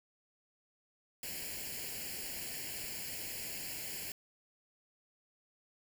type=noise with comb filter; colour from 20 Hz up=white; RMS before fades=-42 dBFS; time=1.23-4.12 s; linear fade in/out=2 ms; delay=0.41 ms; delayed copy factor=+0.8; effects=none